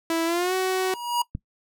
sawtooth tone with pitch glide, 329.6 to 374.3 Hz, E4 to F#4, 0 to +20 cents, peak -18 dBFS, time 0.1-0.94 s, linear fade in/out 2 ms, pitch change +220 cents, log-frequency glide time 0.25-0.54 s
square tone with exponential growth, 958 Hz, A#5, 47 cents sharp, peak -19 dBFS, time 0.62-1.22 s, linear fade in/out 5 ms, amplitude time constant 130 ms
click, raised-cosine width 5 ms, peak -17 dBFS, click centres 1.351 s
effects noise-tail reverb RT60 0.1 s tail -20 dB re dry

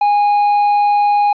triangle tone, 823 Hz, G#5, 16 cents flat, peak -8 dBFS, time 0.01-1.33 s, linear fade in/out 5 ms, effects resampled to 11025 Hz + 8-bit

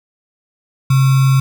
sine tone with sample-and-hold, 133.6 Hz, C3, 36 cents sharp, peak -8 dBFS, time 0.9-1.4 s, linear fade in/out 5 ms, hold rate 1225 Hz, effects none

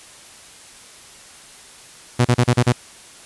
sawtooth tone bursts, 122.5 Hz, B2, 14 cents flat, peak -8 dBFS, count 6, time 2.19-2.726 s, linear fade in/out 10 ms, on 61 ms, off 34 ms, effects white hiss -43 dBFS RMS until 3.25 s + resampled to 24000 Hz

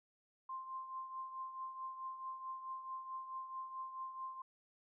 sine tone with tremolo, 1049 Hz, C6, 4 cents sharp, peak -40 dBFS, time 0.49-4.42 s, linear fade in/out 5 ms, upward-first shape triangle, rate 4.6 Hz, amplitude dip 65%, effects none

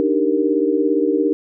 sine chord, Eb major seventh, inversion third, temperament equal, 293.7 / 311.1 / 392 / 466.2 Hz, D4 / Eb4 / G4 / Bb4, 0 / 0 / 0 / 0 cents, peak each -20 dBFS, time 0-1.33 s, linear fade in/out 0 ms, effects none

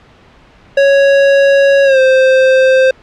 square tone with pitch glide, 554.4 to 523.3 Hz, C#5 to C5, 0 to 0 cents, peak -6 dBFS, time 0.77-2.91 s, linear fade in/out 5 ms, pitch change -100 cents, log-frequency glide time 1.84-1.99 s, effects pink hiss -43 dBFS RMS until 3.02 s + low-pass 3000 Hz 12 dB/octave

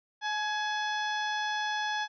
harmonic tone with a mistuned harmonic, 850 Hz, G#5, 40 cents sharp, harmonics 1 / 2 / 3 / 4 / 5 / 6 / 7, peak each -32 / -33 / -45 / -38 / -48 / -45 / -48 dBFS, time 0.21-2.08 s, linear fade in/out 50 ms, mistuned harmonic 2, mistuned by -33 cents, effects none

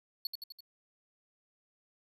square tone with echo, 4406 Hz, C#8, 11 cents flat, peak -33 dBFS, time 0.25-0.27 s, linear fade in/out 2 ms, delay 84 ms, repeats 4, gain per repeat -4 dB, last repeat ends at 0.606 s, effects 12-bit

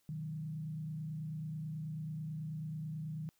sine tone with frequency modulation, 155.56 Hz, D#3, in tune, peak -38 dBFS, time 0.09-3.29 s, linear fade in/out 0 ms, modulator 29.2 Hz, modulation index 0.57, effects white hiss -75 dBFS RMS until 3.39 s

